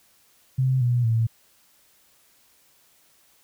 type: tone with pitch steps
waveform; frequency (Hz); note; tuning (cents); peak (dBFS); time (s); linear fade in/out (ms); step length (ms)
sine; 130.5 / 121.76 / 113.61; C3 / B2 / A#2; -4 / -24 / -44; -18; 0.58-1.27; 10; 230
effects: white hiss -60 dBFS RMS until 3.43 s